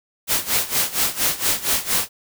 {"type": "noise with tremolo", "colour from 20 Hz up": "white", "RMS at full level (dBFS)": -18, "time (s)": [0.27, 2.09], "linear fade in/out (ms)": 50, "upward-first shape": "sine", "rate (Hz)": 4.3, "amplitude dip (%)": 85, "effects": []}